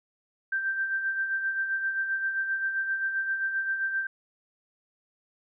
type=tone with tremolo; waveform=sine; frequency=1568 Hz; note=G6; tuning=in tune; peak=-24 dBFS; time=0.52-4.07 s; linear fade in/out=5 ms; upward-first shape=sine; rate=7.6 Hz; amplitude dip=50%; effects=none